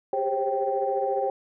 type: tone cluster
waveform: sine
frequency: 389.9 / 404.2 / 517 / 537 / 782 Hz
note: G4 / G#4 / C5 / C5 / G5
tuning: -9 / -47 / -21 / +45 / -4 cents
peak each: -33 / -30 / -35 / -27 / -27 dBFS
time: 0.13-1.3 s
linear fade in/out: 2 ms
effects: tanh soft clip ceiling -12 dBFS